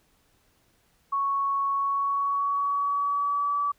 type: tone with pitch glide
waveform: sine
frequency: 1108.7 to 1150.5 Hz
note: C#6 to D6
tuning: 0 to -36 cents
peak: -23 dBFS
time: 1.12-3.72 s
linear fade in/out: 10 ms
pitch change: +64 cents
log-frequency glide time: 1.73-3.59 s
effects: pink hiss -66 dBFS RMS until 3.78 s